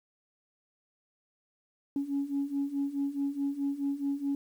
sine beating tone pair, 277.2 / 281.9 Hz, C#4 / C#4, 0 / +29 cents, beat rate 4.7 Hz, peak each -33 / -30 dBFS, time 1.96-4.35 s, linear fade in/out 2 ms, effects tanh soft clip ceiling -23 dBFS + 10-bit

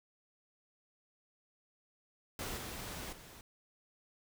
pink noise with level steps, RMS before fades -41 / -44 / -54 dBFS, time 2.39-3.41 s, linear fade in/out 2 ms, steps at 2.57 / 3.12 s, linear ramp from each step 10 ms, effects none

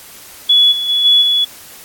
sine tone with level steps, 3400 Hz, G#7, 40 cents sharp, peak -6 / -16 / -11 / -6 / -10 dBFS, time 0.49-1.45 s, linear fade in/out 10 ms, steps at 0.71 / 0.88 / 1.04 / 1.21 s, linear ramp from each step 20 ms, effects white hiss -37 dBFS RMS until 1.84 s + AAC 64 kbps

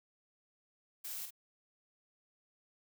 blue noise with echo, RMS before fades -43 dBFS, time 1.04-1.26 s, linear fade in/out 10 ms, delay 47 ms, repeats 1, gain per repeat -6 dB, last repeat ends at 1.307 s, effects none

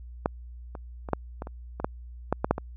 clicks, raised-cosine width 1 ms, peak -9 / -24 / -22 / -9 / -20 / -25 / -19 / -11 / -9 / -10 / -6 / -17 dBFS, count 12, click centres 0.259 / 0.752 / 1.088 / 1.133 / 1.421 / 1.471 / 1.8 / 1.845 / 2.326 / 2.445 / 2.51 / 2.581 s, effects added 60 Hz sine -40 dBFS peak until 2.76 s

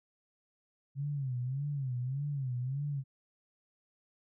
sine tone with vibrato, 134 Hz, C3, 42 cents sharp, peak -32 dBFS, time 0.95-3.04 s, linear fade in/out 50 ms, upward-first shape sine, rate 1.7 Hz, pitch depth 150 cents each way, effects none

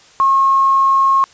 sine tone with quantisation, 1083 Hz, C#6, 41 cents flat, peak -9 dBFS, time 0.2-1.24 s, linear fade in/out 0 ms, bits 6, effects white hiss -46 dBFS RMS until 1.33 s + resampled to 16000 Hz

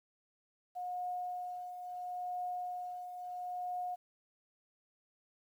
sine tone with tremolo, 721 Hz, F#5, 45 cents flat, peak -35 dBFS, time 0.75-3.96 s, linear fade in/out 20 ms, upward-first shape triangle, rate 0.74 Hz, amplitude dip 60%, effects 11-bit

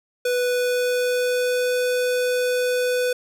square tone with pitch glide, 493.9 to 497.6 Hz, B4 to B4, 0 to +13 cents, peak -20 dBFS, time 0.25-3.13 s, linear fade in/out 5 ms, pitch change +13 cents, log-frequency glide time 0.45-1.75 s, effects none

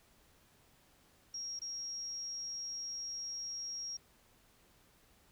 sine tone with dropouts, 5600 Hz, F8, 4 cents sharp, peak -39 dBFS, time 1.34-3.97 s, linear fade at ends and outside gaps 5 ms, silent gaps 1.592-1.616 s, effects pink hiss -67 dBFS RMS until 5.31 s

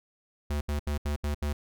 square tone bursts, 73.42 Hz, D2, in tune, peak -28 dBFS, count 6, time 0.5-1.53 s, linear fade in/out 5 ms, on 110 ms, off 74 ms, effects none

